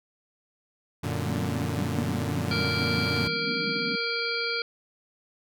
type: chord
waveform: sawtooth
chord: Gb augmented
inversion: none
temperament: equal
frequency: 92.5 / 116.54 / 146.83 Hz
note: Gb2 / Bb2 / D3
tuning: 0 / 0 / 0 cents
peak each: -28 dBFS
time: 1.03-3.28 s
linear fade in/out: 10 ms
type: band-pass noise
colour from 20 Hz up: white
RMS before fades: -34 dBFS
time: 1.22-3.96 s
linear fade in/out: 10 ms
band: 160 to 290 Hz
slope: 96 dB/octave
type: harmonic tone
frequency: 466.2 Hz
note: A#4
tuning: in tune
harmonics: 1 / 3 / 5 / 7 / 9 / 10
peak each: -33 / -32 / -32 / -38 / -35 / -33 dBFS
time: 2.51-4.62 s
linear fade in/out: 2 ms
effects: none